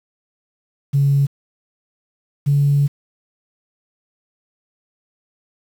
sine tone pair in turn, 140 / 142.45 Hz, C#3 / C#3, +18 / +48 cents, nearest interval unison, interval 30 cents, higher second, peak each -11 / -11 dBFS, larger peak neither, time 0.93-1.27 / 2.46-2.88 s, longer second, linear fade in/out 20 ms, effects tanh soft clip ceiling -7 dBFS + 7-bit

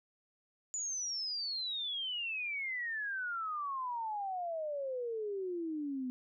sine exponential sweep, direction down, 7040 to 248.2 Hz, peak -35 dBFS, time 0.74-6.1 s, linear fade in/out 0 ms, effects none

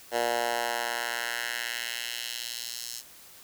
10% pulse tone with high-pass filter sweep, 118.7 Hz, A#2, 32 cents sharp, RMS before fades -32 dBFS, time 0.11-3.03 s, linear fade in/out 50 ms, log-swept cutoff 560 to 5600 Hz, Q 1.4, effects white hiss -51 dBFS RMS until 3.43 s

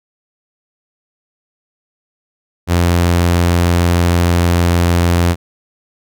sawtooth tone, 86.6 Hz, F2, 14 cents flat, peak -6 dBFS, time 2.67-5.36 s, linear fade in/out 50 ms, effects none

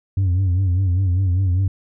sine tone with vibrato, 92.5 Hz, F#2, in tune, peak -12 dBFS, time 0.17-1.68 s, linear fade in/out 5 ms, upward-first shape sine, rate 5 Hz, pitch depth 95 cents each way, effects tanh soft clip ceiling -14 dBFS

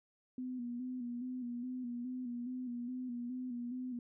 sine tone with vibrato, 247 Hz, B3, in tune, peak -38 dBFS, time 0.38-3.99 s, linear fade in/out 2 ms, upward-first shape square, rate 2.4 Hz, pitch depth 46 cents each way, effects none

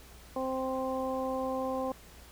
harmonic tone, 261.6 Hz, C4, in tune, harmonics 1 / 2 / 3 / 4, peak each -36 / -33 / -38 / -39 dBFS, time 0.36-1.92 s, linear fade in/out 2 ms, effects added 60 Hz sine -54 dBFS peak until 2.31 s + pink hiss -54 dBFS RMS until 2.31 s

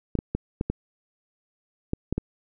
clicks, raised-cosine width 3 ms, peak -12 dBFS, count 8, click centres 0.153 / 0.189 / 0.35 / 0.611 / 0.7 / 1.934 / 2.126 / 2.18 s, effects none

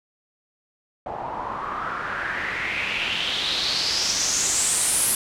white noise with low-pass filter sweep, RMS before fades -25 dBFS, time 1.06-5.15 s, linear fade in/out 2 ms, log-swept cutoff 760 to 11000 Hz, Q 4.5, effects none

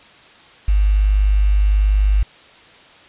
sine tone with quantisation, 50.6 Hz, G#1, 44 cents flat, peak -11 dBFS, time 0.68-2.23 s, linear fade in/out 5 ms, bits 6, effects white hiss -45 dBFS RMS until 3.08 s + resampled to 8000 Hz

